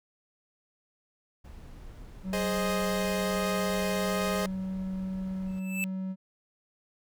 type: noise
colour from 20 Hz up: brown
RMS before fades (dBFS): -46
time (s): 1.44-5.6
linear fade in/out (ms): 10
type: tone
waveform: triangle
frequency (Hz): 188.7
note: F#3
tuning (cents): +34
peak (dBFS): -29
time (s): 2.23-6.16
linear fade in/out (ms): 50
type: chord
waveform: sawtooth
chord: Ab major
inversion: none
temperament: equal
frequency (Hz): 415.3 / 523.3 / 622.3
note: Ab4 / C5 / Eb5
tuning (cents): 0 / 0 / 0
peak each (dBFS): -30 / -30 / -28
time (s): 2.33-4.46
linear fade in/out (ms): 2
type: tone with exponential growth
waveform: square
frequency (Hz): 2637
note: E7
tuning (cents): 0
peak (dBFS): -27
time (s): 5.47-5.84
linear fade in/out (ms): 0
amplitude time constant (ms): 79
effects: none